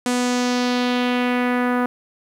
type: tone with low-pass filter sweep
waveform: sawtooth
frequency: 246.9 Hz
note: B3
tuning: in tune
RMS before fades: -20 dBFS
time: 0.06-1.86 s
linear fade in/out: 2 ms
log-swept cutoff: 9000 to 1400 Hz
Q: 1.8
effects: 8-bit